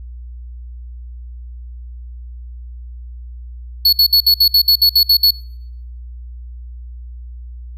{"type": "tone bursts", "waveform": "square", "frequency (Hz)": 4400, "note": "C#8", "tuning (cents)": -14, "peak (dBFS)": -8, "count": 11, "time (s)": [3.85, 5.308], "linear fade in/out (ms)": 5, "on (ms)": 78, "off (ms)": 60, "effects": ["noise-tail reverb RT60 0.7 s tail -24 dB re dry", "added 60 Hz sine -29 dBFS peak until 7.77 s"]}